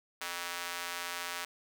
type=tone with high-pass filter; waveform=square; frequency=87.31 Hz; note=F2; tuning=in tune; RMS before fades=-39 dBFS; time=0.21-1.45 s; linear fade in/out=5 ms; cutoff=1300 Hz; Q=0.81; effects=none